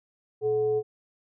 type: tone with frequency modulation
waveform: sine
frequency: 430 Hz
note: A4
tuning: 40 cents flat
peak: -22 dBFS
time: 0.41-0.83 s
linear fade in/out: 50 ms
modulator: 310 Hz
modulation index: 0.29
effects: none